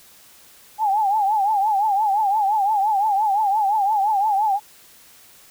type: tone with vibrato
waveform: sine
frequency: 826 Hz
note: G#5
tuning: 10 cents flat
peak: -16 dBFS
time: 0.78-4.6 s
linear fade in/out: 50 ms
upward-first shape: triangle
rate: 5.8 Hz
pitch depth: 140 cents each way
effects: white hiss -49 dBFS RMS until 5.5 s